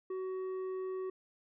sine tone with tanh clipping, 375.2 Hz, F#4, 24 cents sharp, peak -37 dBFS, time 0.1-1.1 s, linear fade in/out 5 ms, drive 7 dB, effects none

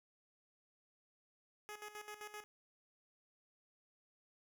10% pulse tone with tremolo, 420 Hz, G#4, 19 cents sharp, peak -38 dBFS, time 1.69-2.44 s, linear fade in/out 0 ms, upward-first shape square, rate 7.7 Hz, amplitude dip 70%, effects none

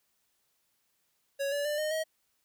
square tone with pitch steps, 556 / 574.6 / 593.8 / 613.7 / 634.3 Hz, C#5 / D5 / D5 / D#5 / D#5, +5 / -38 / +19 / -24 / +33 cents, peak -30 dBFS, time 1.39-2.04 s, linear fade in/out 20 ms, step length 130 ms, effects white hiss -75 dBFS RMS until 2.44 s

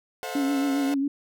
sawtooth chord, F# half-diminished seventh, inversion first, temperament equal with one note detuned, 440 / 523.3 / 659.3 / 722.7 Hz, A4 / C5 / E5 / F#5, 0 / 0 / 0 / -41 cents, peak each -34 / -33 / -35 / -31 dBFS, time 0.23-0.94 s, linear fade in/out 0 ms
sine tone with vibrato, 278.2 Hz, C#4, 6 cents sharp, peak -22 dBFS, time 0.35-1.08 s, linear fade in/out 5 ms, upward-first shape triangle, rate 7.4 Hz, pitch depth 54 cents each way
effects none

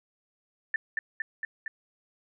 sine tone with echo, 1777 Hz, A6, 17 cents sharp, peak -24 dBFS, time 0.74-0.76 s, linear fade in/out 2 ms, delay 230 ms, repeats 4, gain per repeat -2 dB, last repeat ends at 1.68 s, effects none

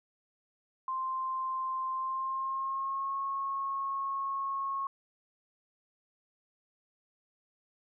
sine tone with pitch glide, 1046.5 to 1092.8 Hz, C6 to C#6, 0 to -25 cents, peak -31 dBFS, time 0.88-4.87 s, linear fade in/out 2 ms, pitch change +75 cents, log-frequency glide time 1.93-3.17 s, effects none

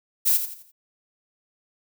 violet noise with echo, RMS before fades -19 dBFS, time 0.25-0.38 s, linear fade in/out 20 ms, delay 85 ms, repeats 4, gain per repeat -9 dB, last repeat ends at 0.72 s, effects none

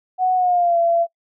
sine tone with pitch glide, 740 to 678.6 Hz, F#5 to F5, 0 to -50 cents, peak -14 dBFS, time 0.18-1.07 s, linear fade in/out 50 ms, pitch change -150 cents, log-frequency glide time 0.35-0.78 s, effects noise-tail reverb RT60 0.1 s tail -21 dB re dry

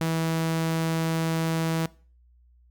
sawtooth tone, 162.8 Hz, E3, 21 cents flat, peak -20 dBFS, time 0.01-1.86 s, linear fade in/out 0 ms, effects noise-tail reverb RT60 0.4 s tail -21 dB re dry + added 60 Hz sine -55 dBFS peak until 2.7 s

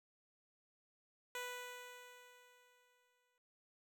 10% pulse tone with exponential decay, 493.9 Hz, B4, in tune, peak -33 dBFS, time 1.35-3.38 s, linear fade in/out 1 ms, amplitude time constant 440 ms, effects none

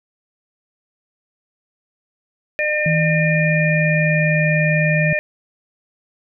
harmonic tone, 604 Hz, D5, 48 cents sharp, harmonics 1 / 3 / 4, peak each -21 / -21 / -21 dBFS, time 2.59-5.19 s, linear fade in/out 0 ms
sine tone with pitch glide, 160.2 to 156.63 Hz, E3 to D#3, -49 to +12 cents, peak -16 dBFS, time 2.86-5.13 s, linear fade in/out 2 ms, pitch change -39 cents, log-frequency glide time 2.96-4.5 s
effects none

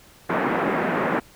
pink band-pass noise, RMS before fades -23 dBFS, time 0.29-1.2 s, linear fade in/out 10 ms, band 190 to 1900 Hz, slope 24 dB/octave, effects pink hiss -51 dBFS RMS until 1.35 s

